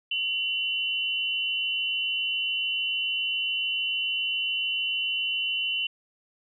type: tone pair together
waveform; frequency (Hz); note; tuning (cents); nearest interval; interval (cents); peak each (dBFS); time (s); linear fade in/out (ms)
sine; 2753 / 3000; F7 / F#7; -25 / +23; minor second; 148; -28; 0.11-5.87; 5
effects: none